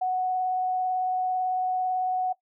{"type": "tone with vibrato", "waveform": "sine", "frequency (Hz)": 740, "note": "F#5", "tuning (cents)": 0, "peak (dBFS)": -23, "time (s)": [0.01, 2.33], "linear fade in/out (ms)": 10, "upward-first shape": "sine", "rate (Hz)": 18, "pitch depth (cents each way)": 9, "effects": ["noise-tail reverb RT60 0.1 s tail -18 dB re dry"]}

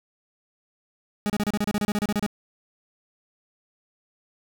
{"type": "tone bursts", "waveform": "40% pulse", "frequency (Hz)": 207.7, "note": "G#3", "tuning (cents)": 0, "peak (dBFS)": -21, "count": 15, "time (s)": [1.26, 2.264], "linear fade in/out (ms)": 0, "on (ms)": 38, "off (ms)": 31, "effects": []}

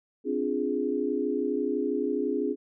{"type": "chord", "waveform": "sine", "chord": "D half-diminished seventh", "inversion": "third", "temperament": "equal", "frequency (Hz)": [261.6, 293.7, 349.2, 415.3], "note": ["C4", "D4", "F4", "Ab4"], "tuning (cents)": [0, 0, 0, 0], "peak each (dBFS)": [-31, -31, -33, -29], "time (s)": [0.24, 2.56], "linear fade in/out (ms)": 50, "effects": []}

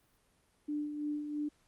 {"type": "tone with tremolo", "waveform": "sine", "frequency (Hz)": 296.5, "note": "D4", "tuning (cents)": 17, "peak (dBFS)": -32, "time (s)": [0.68, 1.49], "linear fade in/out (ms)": 10, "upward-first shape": "sine", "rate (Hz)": 3, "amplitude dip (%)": 50, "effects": ["pink hiss -71 dBFS RMS until 1.67 s", "Opus 32 kbps"]}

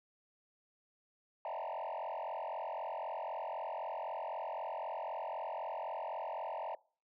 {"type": "tone with frequency modulation", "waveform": "sine", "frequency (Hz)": 770, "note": "G5", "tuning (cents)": -31, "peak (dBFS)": -35, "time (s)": [1.45, 6.75], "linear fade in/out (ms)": 2, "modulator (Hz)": 43.9, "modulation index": 4.2, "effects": ["noise-tail reverb RT60 0.4 s tail -23 dB re dry", "tanh soft clip ceiling -37 dBFS"]}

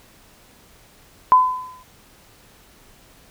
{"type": "tone with exponential decay", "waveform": "sine", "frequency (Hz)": 1013, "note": "B5", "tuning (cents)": 44, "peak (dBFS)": -6, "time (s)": [1.32, 1.83], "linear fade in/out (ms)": 0, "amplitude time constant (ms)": 110, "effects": ["pink hiss -51 dBFS RMS until 3.3 s"]}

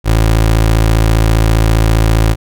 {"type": "tone", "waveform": "25% pulse", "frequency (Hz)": 55, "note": "A1", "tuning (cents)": 0, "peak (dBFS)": -4, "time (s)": [0.04, 2.36], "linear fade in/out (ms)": 50, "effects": []}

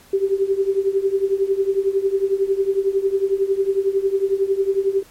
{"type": "tone with tremolo", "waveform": "sine", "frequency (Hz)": 390.5, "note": "G4", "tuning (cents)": -7, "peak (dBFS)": -12, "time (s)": [0.13, 5.03], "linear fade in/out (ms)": 5, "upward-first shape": "triangle", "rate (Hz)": 11, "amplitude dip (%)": 90, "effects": ["pink hiss -49 dBFS RMS until 5.1 s", "MP3 64 kbps"]}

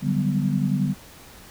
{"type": "chord", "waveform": "sine", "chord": "G major seventh", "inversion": "second", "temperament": "equal", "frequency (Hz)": [146.83, 185, 196, 246.9], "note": ["D3", "F#3", "G3", "B3"], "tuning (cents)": [0, 0, 0, 0], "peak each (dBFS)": [-24, -27, -24, -27], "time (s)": [0.01, 0.95], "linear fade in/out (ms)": 50, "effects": ["pink hiss -46 dBFS RMS until 1.5 s"]}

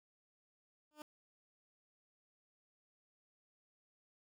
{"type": "tone with exponential growth", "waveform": "15% pulse", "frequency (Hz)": 301.4, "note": "D4", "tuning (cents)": 45, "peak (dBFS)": -38, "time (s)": [0.91, 1.02], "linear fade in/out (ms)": 1, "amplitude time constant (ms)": 23, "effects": []}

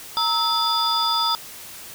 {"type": "tone cluster", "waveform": "sine", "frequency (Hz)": [926, 1297, 3515, 4888], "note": ["A#5", "E6", "A7", "D#8"], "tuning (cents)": [-12, -28, -2, -32], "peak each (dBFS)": -24, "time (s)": [0.17, 1.35], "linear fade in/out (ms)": 0, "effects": ["white hiss -39 dBFS RMS until 1.94 s"]}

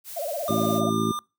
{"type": "noise", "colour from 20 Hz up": "blue", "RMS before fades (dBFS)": -38, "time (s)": [0.04, 0.82], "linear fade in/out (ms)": 50}
{"type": "tone with vibrato", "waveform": "sine", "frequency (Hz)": 622.3, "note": "D#5", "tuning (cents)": 0, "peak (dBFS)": -27, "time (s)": [0.16, 0.9], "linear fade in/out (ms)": 10, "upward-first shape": "sine", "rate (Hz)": 17, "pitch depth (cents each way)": 190}
{"type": "tone", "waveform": "square", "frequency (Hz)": 1200, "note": "D6", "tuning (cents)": 37, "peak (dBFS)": -29, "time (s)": [0.48, 1.19], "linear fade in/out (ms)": 0}
{"type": "harmonic tone", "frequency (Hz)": 55, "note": "A1", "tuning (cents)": 0, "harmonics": [2, 3, 4, 5, 6, 7], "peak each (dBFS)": [-32, -32, -26, -31, -30, -29], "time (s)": [0.49, 1.12], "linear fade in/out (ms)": 5}
{"effects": ["noise-tail reverb RT60 0.3 s tail -26 dB re dry"]}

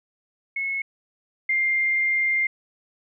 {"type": "tone pair in turn", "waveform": "sine", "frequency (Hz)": [2186, 2106], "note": ["C#7", "C7"], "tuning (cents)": [-25, 11], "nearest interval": "minor second", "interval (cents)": 64, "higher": "first", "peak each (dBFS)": [-24, -19], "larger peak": "second", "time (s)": [[0.56, 0.82], [1.49, 2.47]], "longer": "second", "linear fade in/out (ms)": 5, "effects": []}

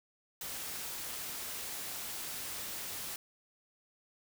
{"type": "noise", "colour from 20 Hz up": "white", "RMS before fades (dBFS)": -41, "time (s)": [0.41, 3.16], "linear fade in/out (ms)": 2, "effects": []}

